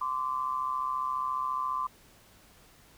sine tone pair together, 1032 / 1166.5 Hz, C6 / D6, -24 / -12 cents, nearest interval major second, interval 212 cents, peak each -31 / -32 dBFS, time 0.01-1.87 s, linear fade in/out 5 ms, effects pink hiss -58 dBFS RMS until 2.97 s

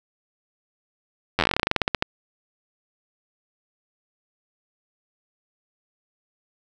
slowing click train, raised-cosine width 0.3 ms, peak -3 dBFS, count 20, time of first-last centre 1.39-2.024 s, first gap 10 ms, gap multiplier 1.12, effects none

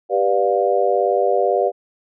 sine chord, G dominant seventh, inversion none, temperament just, 392 / 490 / 588 / 705.6 Hz, G4 / B4 / D5 / F5, 0 / -14 / +2 / +18 cents, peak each -20 dBFS, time 0.09-1.72 s, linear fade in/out 50 ms, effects none

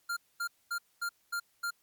square tone bursts, 1396.9 Hz, F6, in tune, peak -32 dBFS, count 6, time 0.09-1.708 s, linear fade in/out 10 ms, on 78 ms, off 230 ms, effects white hiss -71 dBFS RMS until 1.82 s + MP3 96 kbps

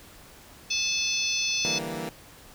harmonic tone, 868 Hz, A5, 24 cents flat, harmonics 3 / 4 / 5 / 6 / 7, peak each -29 / -32 / -32 / -32 / -31 dBFS, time 0.7-1.79 s, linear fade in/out 10 ms
15% pulse chord, E half-diminished seventh, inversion third, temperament equal, 146.83 / 164.81 / 196 / 233.1 Hz, D3 / E3 / G3 / Bb3, 0 / 0 / 0 / 0 cents, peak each -35 / -29 / -33 / -29 dBFS, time 1.65-2.09 s, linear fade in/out 0 ms
effects pink hiss -50 dBFS RMS until 2.54 s

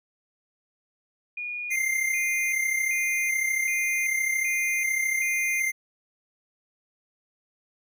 sine tone with vibrato, 2279 Hz, C#7, 47 cents sharp, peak -30 dBFS, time 1.37-5.68 s, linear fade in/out 5 ms, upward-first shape square, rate 1.3 Hz, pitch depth 120 cents each way
square tone, 2093 Hz, C7, in tune, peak -25 dBFS, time 1.7-5.72 s, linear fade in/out 20 ms
effects none

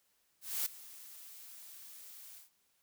blue noise with ADSR envelope, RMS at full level -33 dBFS, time 0.41-2.5 s, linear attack 250 ms, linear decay 5 ms, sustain -19 dB, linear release 150 ms, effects white hiss -75 dBFS RMS until 2.82 s

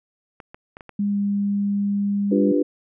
clicks, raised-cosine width 0.5 ms, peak -24 dBFS, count 5, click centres 0.402 / 0.545 / 0.769 / 0.808 / 0.893 s
sine tone with pitch glide, 203.2 to 201.8 Hz, G#3 to G#3, -38 to -49 cents, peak -19 dBFS, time 0.99-2.52 s, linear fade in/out 5 ms, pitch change -11 cents, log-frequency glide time 1.1-1.16 s
sine chord, G dominant seventh, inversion second, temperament equal, 293.7 / 349.2 / 392 / 493.9 Hz, D4 / F4 / G4 / B4, 0 / 0 / 0 / 0 cents, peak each -19 / -24 / -25 / -24 dBFS, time 2.31-2.63 s, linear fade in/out 10 ms
effects none

